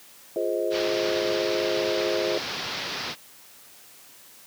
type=chord; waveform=sine; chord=F minor seventh; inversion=none; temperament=just; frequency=349.2 / 419.1 / 523.8 / 628.6 Hz; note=F4 / Ab4 / C5 / Eb5; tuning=0 / +16 / +2 / +18 cents; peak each=-29 dBFS; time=0.36-2.38 s; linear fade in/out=2 ms
type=low-pass noise; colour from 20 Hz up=white; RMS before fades=-32 dBFS; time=0.7-3.16 s; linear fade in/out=50 ms; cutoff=5300 Hz; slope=48 dB/octave
effects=white hiss -50 dBFS RMS until 4.46 s + high-pass 100 Hz 12 dB/octave